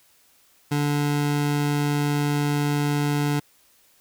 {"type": "tone", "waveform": "25% pulse", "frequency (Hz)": 145.8, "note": "D3", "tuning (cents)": -12, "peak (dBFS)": -17, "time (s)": [0.71, 3.4], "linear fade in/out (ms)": 10, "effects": ["white hiss -59 dBFS RMS until 4 s"]}